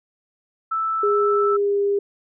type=tone; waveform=sine; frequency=1318.5 Hz; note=E6; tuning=in tune; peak=-20 dBFS; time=0.71-1.57 s; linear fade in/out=10 ms
type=tone with pitch glide; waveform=sine; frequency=410.6 to 402.8 Hz; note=G#4 to G4; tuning=-20 to +47 cents; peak=-17 dBFS; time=1.03-1.99 s; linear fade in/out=5 ms; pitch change=-33 cents; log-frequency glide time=1.24-1.79 s
effects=none